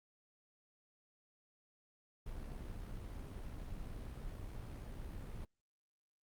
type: noise with amplitude modulation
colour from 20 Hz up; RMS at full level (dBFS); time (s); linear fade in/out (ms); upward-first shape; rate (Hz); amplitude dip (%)
brown; -44; 2.26-5.45; 5; sine; 66.5; 35
effects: Opus 32 kbps